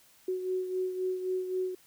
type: beating tone pair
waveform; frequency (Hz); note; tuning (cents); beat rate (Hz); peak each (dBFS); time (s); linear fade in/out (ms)
sine; 370 / 373.8; F#4 / F#4; 0 / +18; 3.8; -30 / -38; 0.28-1.75; 5
effects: white hiss -61 dBFS RMS until 1.86 s